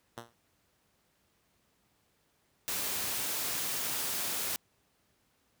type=tone with exponential decay; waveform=5% pulse; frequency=117.8 Hz; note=A#2; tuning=19 cents sharp; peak=-27 dBFS; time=0.17-0.35 s; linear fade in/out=5 ms; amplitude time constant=38 ms
type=noise; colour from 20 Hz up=white; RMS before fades=-34 dBFS; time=2.68-4.56 s; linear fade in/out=0 ms
effects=pink hiss -72 dBFS RMS until 5.6 s + high-pass 60 Hz 12 dB/octave